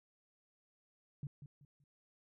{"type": "tone with echo", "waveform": "sine", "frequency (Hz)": 142.2, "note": "C#3", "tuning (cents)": 45, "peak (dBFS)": -39, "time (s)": [1.23, 1.27], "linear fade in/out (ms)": 2, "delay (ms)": 190, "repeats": 3, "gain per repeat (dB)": -10, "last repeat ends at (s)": 1.84, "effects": []}